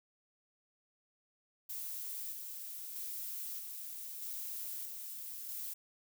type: noise with tremolo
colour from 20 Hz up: violet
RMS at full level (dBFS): -42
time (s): 1.69-5.74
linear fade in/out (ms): 10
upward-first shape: square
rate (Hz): 0.79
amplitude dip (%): 30
effects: none